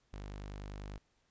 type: tone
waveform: sawtooth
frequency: 50.1 Hz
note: G1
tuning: 38 cents sharp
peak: -39 dBFS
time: 0.13-0.98 s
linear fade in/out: 5 ms
effects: pink hiss -75 dBFS RMS until 1.3 s + resampled to 16000 Hz